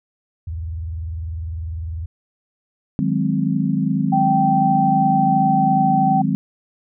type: tone with vibrato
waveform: sine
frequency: 81.1 Hz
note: E2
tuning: 28 cents flat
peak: -24 dBFS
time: 0.47-2.06 s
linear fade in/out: 5 ms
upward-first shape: sine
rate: 20 Hz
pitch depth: 270 cents each way
type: chord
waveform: sine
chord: Ab dominant seventh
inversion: second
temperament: equal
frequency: 155.56 / 185 / 207.7 / 261.6 Hz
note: Eb3 / Gb3 / Ab3 / C4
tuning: 0 / 0 / 0 / 0 cents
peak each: -22 dBFS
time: 2.99-6.35 s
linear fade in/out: 0 ms
type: tone with pitch glide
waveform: sine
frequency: 778 to 769.1 Hz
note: G5 to G5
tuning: -13 to -33 cents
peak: -15 dBFS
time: 4.12-6.22 s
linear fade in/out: 10 ms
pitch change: -20 cents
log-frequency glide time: 4.82-6 s
effects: none